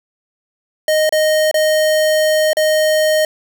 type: tone with dropouts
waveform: square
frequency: 620 Hz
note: D#5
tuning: 6 cents flat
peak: -12 dBFS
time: 0.88-3.25 s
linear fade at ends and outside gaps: 2 ms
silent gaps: 1.093-1.124 / 1.513-1.542 / 2.532-2.569 s
effects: none